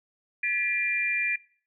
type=tone cluster; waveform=sine; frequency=1725 / 1960 / 2388 Hz; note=A6 / B6 / D7; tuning=-35 / -14 / +28 cents; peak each=-33 / -31 / -26 dBFS; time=0.43-1.36 s; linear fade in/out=5 ms; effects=noise-tail reverb RT60 0.5 s tail -21 dB re dry